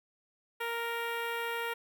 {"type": "tone with notch filter", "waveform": "10% pulse", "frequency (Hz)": 466.2, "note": "A#4", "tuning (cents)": 0, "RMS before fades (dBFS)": -35, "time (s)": [0.6, 1.74], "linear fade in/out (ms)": 10, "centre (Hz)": 6600, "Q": 0.73, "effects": []}